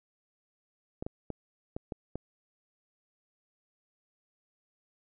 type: clicks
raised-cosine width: 2 ms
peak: -22 dBFS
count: 6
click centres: 1.025 / 1.065 / 1.303 / 1.765 / 1.922 / 2.156 s
effects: none